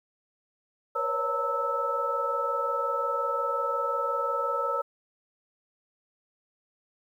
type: tone cluster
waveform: sine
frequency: 481.4 / 547 / 567 / 911 / 1310 Hz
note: B4 / C#5 / C#5 / A#5 / E6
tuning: -44 / -23 / +39 / -40 / -11 cents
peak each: -34 / -33 / -36 / -35 / -28 dBFS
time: 0.95-4.82 s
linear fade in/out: 10 ms
effects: 10-bit